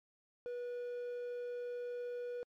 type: tone with quantisation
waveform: triangle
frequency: 486.5 Hz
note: B4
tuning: 26 cents flat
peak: -37 dBFS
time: 0.46-2.43 s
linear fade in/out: 0 ms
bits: 10
effects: low-pass 6000 Hz 12 dB/octave + MP3 64 kbps